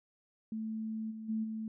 sine tone with level steps, 220 Hz, A3, in tune, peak -35 / -41 / -31 / -36 dBFS, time 0.52-1.68 s, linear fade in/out 2 ms, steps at 1.1 / 1.28 / 1.43 s, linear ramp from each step 20 ms, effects none

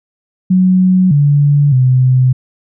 sine tone with pitch steps, 185 / 144.3 / 128.4 Hz, F#3 / D3 / C3, 0 / -30 / -32 cents, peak -6 dBFS, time 0.5-2.33 s, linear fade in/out 10 ms, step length 610 ms, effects none

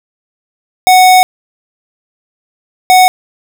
square tone bursts at uneven times, 740 Hz, F#5, in tune, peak -3 dBFS, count 2, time 0.87-1.23 / 2.9-3.08 s, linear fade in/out 0 ms, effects none

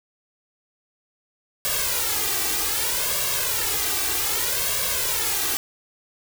white noise with flanger, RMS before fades -24 dBFS, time 1.65-5.57 s, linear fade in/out 0 ms, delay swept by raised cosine 1.8 to 2.59 ms, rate 0.64 Hz, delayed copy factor +0.95, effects none

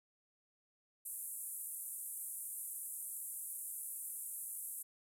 white band-pass noise, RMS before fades -45 dBFS, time 1.05-4.83 s, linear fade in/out 10 ms, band 8500 to 13000 Hz, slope 48 dB/octave, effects none

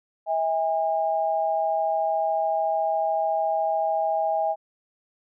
sine tone pair together, 646 / 812.2 Hz, E5 / G#5, -35 / -39 cents, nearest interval major third, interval 396 cents, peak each -24 dBFS, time 0.26-4.56 s, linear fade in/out 50 ms, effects none

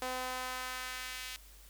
sawtooth tone with high-pass filter sweep, 254.9 Hz, C4, 45 cents flat, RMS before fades -40 dBFS, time 0.02-1.36 s, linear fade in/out 0 ms, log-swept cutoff 590 to 2600 Hz, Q 1.1, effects added 50 Hz sine -55 dBFS peak until 1.69 s + white hiss -59 dBFS RMS until 1.69 s

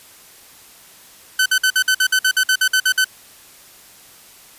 sawtooth tone bursts, 1519 Hz, F#6, 45 cents sharp, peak -9 dBFS, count 14, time 1.39-3.045 s, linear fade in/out 5 ms, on 69 ms, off 53 ms, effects white hiss -45 dBFS RMS until 4.58 s + resampled to 32000 Hz

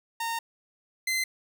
sawtooth tone pair in turn, 919 / 2063 Hz, A#5 / C7, -25 / -25 cents, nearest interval octave + major second, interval 1400 cents, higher second, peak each -25 / -22 dBFS, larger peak second, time 0.2-0.39 / 1.07-1.24 s, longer first, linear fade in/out 5 ms, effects none

